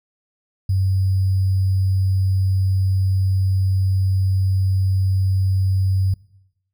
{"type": "tone with sample-and-hold", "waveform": "sine", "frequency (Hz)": 95.1, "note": "F#2", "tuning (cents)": 48, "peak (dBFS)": -15, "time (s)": [0.69, 6.14], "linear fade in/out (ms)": 5, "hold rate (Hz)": 4900, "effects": ["noise-tail reverb RT60 0.9 s tail -23 dB re dry"]}